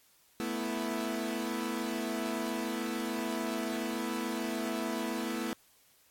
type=chord; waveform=sawtooth; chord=A suspended second; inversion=none; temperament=equal; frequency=220 / 246.9 / 329.6 Hz; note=A3 / B3 / E4; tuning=0 / 0 / 0 cents; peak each=-33 dBFS; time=0.4-5.53 s; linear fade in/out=0 ms; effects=white hiss -65 dBFS RMS until 6.1 s + AAC 64 kbps